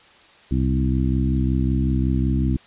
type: harmonic tone with a mistuned harmonic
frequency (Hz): 65.41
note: C2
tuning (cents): 0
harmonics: 1 / 2 / 3 / 4 / 5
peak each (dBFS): -21 / -23 / -25 / -25 / -29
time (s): 0.51-2.57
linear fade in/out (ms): 5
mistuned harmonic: 1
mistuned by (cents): +49
effects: white hiss -50 dBFS RMS until 2.66 s + resampled to 8000 Hz